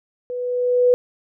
sine tone with level ramp, 493.9 Hz, B4, in tune, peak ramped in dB -25 to -10 dBFS, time 0.3-0.94 s, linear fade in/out 0 ms, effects none

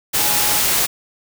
sine tone in noise, 835 Hz, G#5, 9 cents sharp, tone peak -27 dBFS, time 0.17-0.61 s, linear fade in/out 20 ms, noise white, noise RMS -17 dBFS, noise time 0.13-0.87 s, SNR -13 dB, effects none

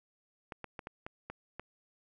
clicks, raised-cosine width 0.5 ms, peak -26 dBFS, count 7, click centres 0.522 / 0.643 / 0.792 / 0.871 / 1.065 / 1.3 / 1.596 s, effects none

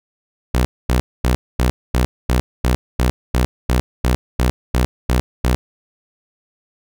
sawtooth tone bursts, 61.74 Hz, B1, in tune, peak -9 dBFS, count 15, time 0.54-5.55 s, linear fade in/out 0 ms, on 110 ms, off 240 ms, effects none

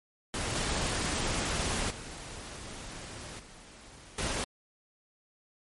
pink noise with level steps, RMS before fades -33 / -31 / -43 / -51 / -32 dBFS, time 0.34-4.44 s, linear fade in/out 0 ms, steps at 0.55 / 1.9 / 3.39 / 4.18 s, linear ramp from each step 5 ms, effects MP3 48 kbps

